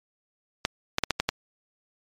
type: clicks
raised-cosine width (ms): 0.2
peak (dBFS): -5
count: 6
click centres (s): 0.651 / 0.984 / 1.037 / 1.107 / 1.2 / 1.29
effects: MP3 96 kbps